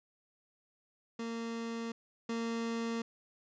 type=tone pair in turn; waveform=30% pulse; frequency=230 / 230 Hz; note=A#3 / A#3; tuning=-23 / -23 cents; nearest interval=unison; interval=0 cents; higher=neither; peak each=-34 / -31 dBFS; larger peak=second; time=1.19-1.92 / 2.29-3.02 s; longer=neither; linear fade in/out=5 ms; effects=resampled to 16000 Hz